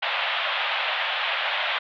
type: band-pass noise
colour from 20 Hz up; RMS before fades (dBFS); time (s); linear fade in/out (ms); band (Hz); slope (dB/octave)
white; -26; 0.02-1.79; 10; 580 to 3500; 48
effects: none